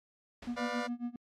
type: noise with exponential decay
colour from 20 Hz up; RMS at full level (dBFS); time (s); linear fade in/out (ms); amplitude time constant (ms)
pink; -45; 0.42-0.83; 5; 88
type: tone with tremolo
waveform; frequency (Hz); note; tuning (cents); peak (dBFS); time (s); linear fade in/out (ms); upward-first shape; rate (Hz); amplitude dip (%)
triangle; 240.5; B3; -46; -30; 0.47-1.16; 2; sine; 7.3; 95
type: chord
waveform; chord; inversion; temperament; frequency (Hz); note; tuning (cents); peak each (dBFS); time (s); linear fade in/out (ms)
20% pulse; B diminished; none; just; 493.9 / 592.7 / 711.2; B4 / D5 / F5; 0 / +16 / +31; -34; 0.56-0.88; 20
effects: low-pass 5000 Hz 12 dB/octave + AAC 64 kbps